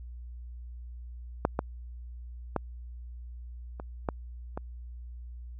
clicks, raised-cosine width 1 ms, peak -9 / -13 / -13 / -25 / -14 / -20 dBFS, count 6, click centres 1.451 / 1.591 / 2.563 / 3.799 / 4.088 / 4.575 s, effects added 60 Hz sine -40 dBFS peak until 5.59 s

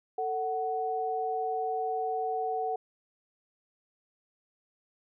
sine tone pair together, 445.5 / 744.8 Hz, A4 / F#5, +22 / +11 cents, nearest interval major sixth, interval 889 cents, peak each -33 / -30 dBFS, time 0.18-2.76 s, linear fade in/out 5 ms, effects none

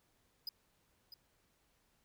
square tone with echo, 4978 Hz, D#8, in tune, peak -39 dBFS, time 0.47-0.49 s, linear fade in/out 2 ms, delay 650 ms, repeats 1, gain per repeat -11 dB, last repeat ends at 1.14 s, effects pink hiss -75 dBFS RMS until 2.04 s

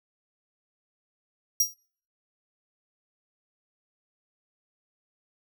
sawtooth tone with exponential decay, 5700 Hz, F8, 34 cents sharp, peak -14 dBFS, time 1.6-1.74 s, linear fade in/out 5 ms, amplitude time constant 30 ms, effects noise-tail reverb RT60 0.5 s tail -26 dB re dry

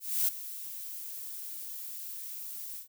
violet noise with ADSR envelope, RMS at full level -26 dBFS, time 0-2.88 s, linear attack 280 ms, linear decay 13 ms, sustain -15 dB, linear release 110 ms, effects none

